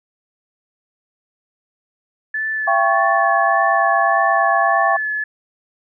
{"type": "tone with vibrato", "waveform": "sine", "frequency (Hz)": 1735, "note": "A6", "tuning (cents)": -25, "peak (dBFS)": -19, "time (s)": [2.34, 5.24], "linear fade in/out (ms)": 5, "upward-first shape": "sine", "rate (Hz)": 1.7, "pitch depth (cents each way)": 22}
{"type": "chord", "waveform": "sine", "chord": "C# diminished", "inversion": "first", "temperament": "equal with one note detuned", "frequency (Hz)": [675.4, 784, 1108.7], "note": ["E5", "G5", "C#6"], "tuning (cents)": [42, 0, 0], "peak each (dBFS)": -18, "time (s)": [2.67, 4.97], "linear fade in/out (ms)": 10}
{"effects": []}